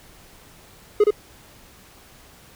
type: tone with echo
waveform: triangle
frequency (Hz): 417.6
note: G#4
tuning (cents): +10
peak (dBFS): -9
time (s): 1-1.04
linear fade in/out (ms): 5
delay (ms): 67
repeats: 1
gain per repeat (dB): -2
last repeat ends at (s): 1.107
effects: pink hiss -49 dBFS RMS until 2.55 s